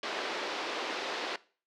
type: band-pass noise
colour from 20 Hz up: pink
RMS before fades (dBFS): -36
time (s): 0.03-1.36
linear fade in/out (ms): 2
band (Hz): 340 to 4700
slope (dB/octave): 24
effects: noise-tail reverb RT60 0.4 s tail -20 dB re dry